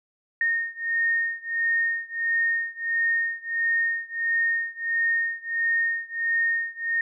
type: beating tone pair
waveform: sine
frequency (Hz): 1842 / 1843.5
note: A#6 / A#6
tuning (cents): -21 / -20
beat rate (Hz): 1.5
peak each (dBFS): -25 / -26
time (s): 0.41-7.01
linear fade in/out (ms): 2
effects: none